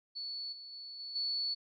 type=tone with level steps; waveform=sine; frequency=4435 Hz; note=C#8; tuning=in tune; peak=-38 / -46 / -44 / -41 / -32 dBFS; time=0.15-1.55 s; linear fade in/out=20 ms; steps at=0.52 / 0.72 / 0.99 / 1.15 s; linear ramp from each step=10 ms; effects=none